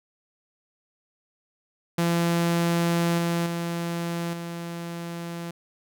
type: tone with level steps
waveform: sawtooth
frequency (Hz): 170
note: F3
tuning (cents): -46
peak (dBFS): -17 / -19 / -23 / -28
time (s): 1.98-5.51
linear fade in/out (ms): 5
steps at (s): 3.18 / 3.46 / 4.33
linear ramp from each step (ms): 5
effects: none